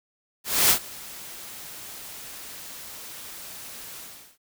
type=noise with ADSR envelope; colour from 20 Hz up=white; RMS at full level=-17 dBFS; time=0.44-4.38 s; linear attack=260 ms; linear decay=87 ms; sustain=-23 dB; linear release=400 ms; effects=none